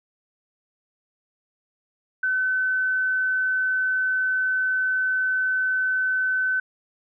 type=tone; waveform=sine; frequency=1518 Hz; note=F#6; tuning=44 cents sharp; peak=-20 dBFS; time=2.23-6.6 s; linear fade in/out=5 ms; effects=none